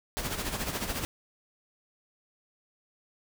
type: noise with tremolo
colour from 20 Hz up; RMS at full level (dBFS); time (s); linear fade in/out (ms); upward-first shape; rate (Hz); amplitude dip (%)
pink; -31; 0.17-1.05; 0; sine; 14; 60
effects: none